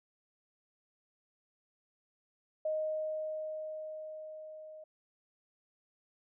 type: tone with level ramp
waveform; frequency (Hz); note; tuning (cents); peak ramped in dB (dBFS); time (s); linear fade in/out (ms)
sine; 622.3; D#5; 0; -30 to -47; 2.65-4.84; 5
effects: none